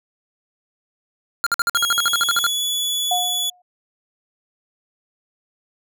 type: tone bursts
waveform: square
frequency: 1396.9 Hz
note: F6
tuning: in tune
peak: -16 dBFS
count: 14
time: 1.44-2.466 s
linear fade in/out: 0 ms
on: 25 ms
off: 52 ms
type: tone with pitch glide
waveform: sawtooth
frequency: 3300 to 3418 Hz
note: G#7 to G#7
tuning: -12 to +49 cents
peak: -17 dBFS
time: 1.75-3.5 s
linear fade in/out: 5 ms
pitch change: +61 cents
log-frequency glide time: 1.89-2.64 s
type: tone with exponential decay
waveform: sine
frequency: 720 Hz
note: F#5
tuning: 47 cents flat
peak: -16 dBFS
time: 3.11-3.62 s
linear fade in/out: 5 ms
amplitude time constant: 110 ms
effects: none